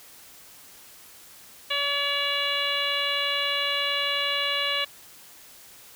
harmonic tone, 569 Hz, C#5, 45 cents sharp, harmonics 1 / 2 / 3 / 4 / 5 / 6 / 7, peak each -34 / -33 / -33 / -31 / -28 / -31 / -33 dBFS, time 1.7-4.85 s, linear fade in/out 10 ms, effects white hiss -49 dBFS RMS until 5.95 s

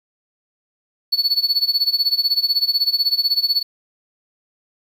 triangle tone with tremolo, 4435 Hz, C#8, in tune, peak -11 dBFS, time 1.12-3.63 s, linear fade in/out 10 ms, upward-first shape sine, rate 16 Hz, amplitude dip 90%, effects 8-bit

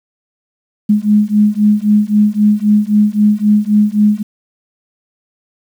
sine beating tone pair, 207.7 / 211.5 Hz, G#3 / G#3, 0 / +32 cents, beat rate 3.8 Hz, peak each -11 dBFS, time 0.89-4.23 s, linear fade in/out 10 ms, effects 7-bit

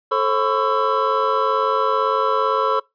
triangle tone cluster, 438.5 / 536 / 1008 / 1106 / 1331 Hz, A4 / C5 / B5 / C#6 / E6, -6 / +42 / +35 / -4 / +16 cents, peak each -21 dBFS, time 0.11-2.8 s, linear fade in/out 10 ms, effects noise-tail reverb RT60 0.2 s tail -24 dB re dry + resampled to 11025 Hz

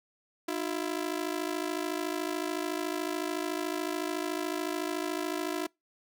sawtooth ring-modulated tone, 334.6 Hz, E4, 26 cents sharp, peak -24 dBFS, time 0.48-5.67 s, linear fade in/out 5 ms, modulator 26.9 Hz, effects noise-tail reverb RT60 0.2 s tail -26 dB re dry

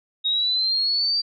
sine exponential sweep, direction up, 3754 to 4699 Hz, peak -19 dBFS, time 0.24-1.22 s, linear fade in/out 20 ms, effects none

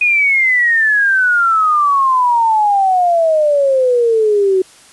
sine exponential sweep, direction down, 2489 to 370 Hz, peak -9 dBFS, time 0.01-4.62 s, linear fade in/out 5 ms, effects white hiss -43 dBFS RMS until 4.92 s + resampled to 24000 Hz

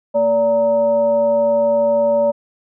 sine tone with frequency modulation, 577 Hz, D5, 31 cents flat, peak -12 dBFS, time 0.14-2.32 s, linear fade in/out 20 ms, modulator 349 Hz, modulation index 0.44, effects none

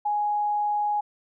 sine tone, 832 Hz, G#5, 3 cents sharp, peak -22 dBFS, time 0.05-1.01 s, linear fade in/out 10 ms, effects none

